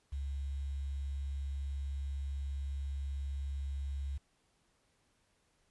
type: tone with quantisation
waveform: sine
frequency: 69.3 Hz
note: C#2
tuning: in tune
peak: -35 dBFS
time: 0.12-4.18 s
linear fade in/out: 10 ms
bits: 10
effects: pink hiss -74 dBFS RMS until 5.7 s + resampled to 24000 Hz